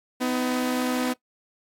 sawtooth tone pair together, 251.3 / 316.4 Hz, B3 / D#4, +30 / +29 cents, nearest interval major third, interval 399 cents, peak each -20 / -27 dBFS, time 0.2-1.14 s, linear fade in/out 20 ms, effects noise-tail reverb RT60 0.1 s tail -20 dB re dry + AAC 64 kbps

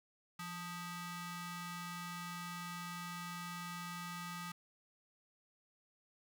sawtooth ring-modulated tone, 707 Hz, F5, 21 cents sharp, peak -36 dBFS, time 0.39-4.52 s, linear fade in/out 5 ms, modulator 535 Hz, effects none

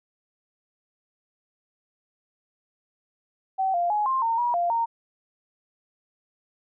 sine tone with pitch steps, 765 / 696 / 839 / 1055 / 914 / 962 / 695 / 923 Hz, G5 / F5 / G#5 / C6 / A#5 / B5 / F5 / A#5, -42 / -6 / +17 / +14 / -34 / -46 / -9 / -17 cents, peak -21 dBFS, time 3.58-4.86 s, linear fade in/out 20 ms, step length 160 ms, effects none

